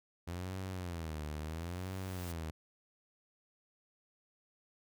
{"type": "tone with vibrato", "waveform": "sawtooth", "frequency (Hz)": 84.5, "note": "E2", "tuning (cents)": 43, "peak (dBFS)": -35, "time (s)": [0.27, 2.51], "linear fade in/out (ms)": 10, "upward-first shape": "sine", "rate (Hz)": 0.73, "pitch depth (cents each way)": 200}
{"type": "noise with exponential growth", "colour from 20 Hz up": "white", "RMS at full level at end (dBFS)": -49, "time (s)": [1.17, 2.32], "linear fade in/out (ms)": 2, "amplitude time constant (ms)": 250}
{"effects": []}